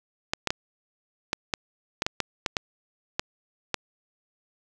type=clicks; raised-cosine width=0.2 ms; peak=-7 dBFS; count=12; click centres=0.335 / 0.473 / 0.505 / 1.331 / 1.538 / 2.021 / 2.065 / 2.203 / 2.462 / 2.568 / 3.195 / 3.743 s; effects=none